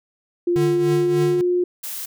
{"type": "tone with pitch glide", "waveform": "sine", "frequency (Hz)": [349.1, 356.8], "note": ["F4", "F4"], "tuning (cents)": [-1, 37], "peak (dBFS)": -16, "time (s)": [0.47, 1.64], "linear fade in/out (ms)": 5, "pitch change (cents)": 38, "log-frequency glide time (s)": [0.68, 1.36]}
{"type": "tone with tremolo", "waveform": "square", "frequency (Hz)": 148.5, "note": "D3", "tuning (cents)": 20, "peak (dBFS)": -20, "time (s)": [0.56, 1.41], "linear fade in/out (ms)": 0, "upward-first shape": "triangle", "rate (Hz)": 3.4, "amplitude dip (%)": 75}
{"type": "noise", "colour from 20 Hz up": "blue", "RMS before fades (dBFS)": -30, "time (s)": [1.83, 2.06], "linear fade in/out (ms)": 10}
{"effects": []}